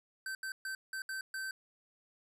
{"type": "tone bursts at uneven times", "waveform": "square", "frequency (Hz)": 1548, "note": "G6", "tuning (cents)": -22, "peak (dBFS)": -38, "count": 6, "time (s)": [[0.26, 0.35], [0.43, 0.52], [0.65, 0.75], [0.93, 1.02], [1.09, 1.21], [1.34, 1.51]], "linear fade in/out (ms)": 2, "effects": ["resampled to 32000 Hz"]}